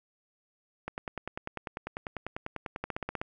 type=two click trains; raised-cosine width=0.5 ms; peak=-20 / -18 dBFS; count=20 / 7; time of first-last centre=0.88-2.761 / 2.84-3.215 s; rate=10.1 / 16 Hz; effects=none